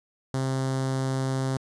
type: tone with notch filter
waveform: sawtooth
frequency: 132.6 Hz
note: C3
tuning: 23 cents sharp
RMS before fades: -27 dBFS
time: 0.34-1.57 s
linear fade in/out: 0 ms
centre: 2500 Hz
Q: 1.2
effects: resampled to 22050 Hz + 10-bit